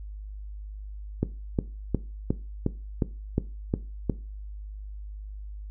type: click train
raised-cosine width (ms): 3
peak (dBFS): -10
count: 9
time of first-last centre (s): 1.23-4.097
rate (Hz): 2.79
effects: noise-tail reverb RT60 0.3 s tail -17 dB re dry + added 51 Hz sine -36 dBFS peak until 5.7 s